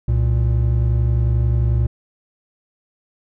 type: tone pair together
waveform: triangle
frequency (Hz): 65.75 / 117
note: C2 / A#2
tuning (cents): +9 / +7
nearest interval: minor seventh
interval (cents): 998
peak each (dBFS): -15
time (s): 0.08-1.87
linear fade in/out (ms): 5
effects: none